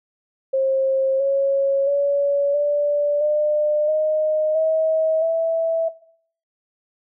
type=tone with pitch steps; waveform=sine; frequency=534 / 550 / 566.4 / 583.3 / 600.8 / 618.7 / 637.2 / 656.3 Hz; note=C5 / C#5 / C#5 / D5 / D5 / D#5 / D#5 / E5; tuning=+35 / -14 / +37 / -12 / +39 / -10 / +41 / -8 cents; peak=-16 dBFS; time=0.53-5.89 s; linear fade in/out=10 ms; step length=670 ms; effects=noise-tail reverb RT60 0.6 s tail -19 dB re dry